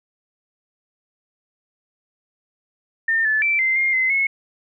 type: tone with pitch steps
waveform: sine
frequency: 1811 / 1738 / 2334 / 2077 / 2122 / 2054 / 2184 Hz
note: A6 / A6 / D7 / C7 / C7 / C7 / C#7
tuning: +49 / -22 / -11 / -13 / +24 / -33 / -26 cents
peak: -16 dBFS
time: 3.08-4.27 s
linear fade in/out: 5 ms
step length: 170 ms
effects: none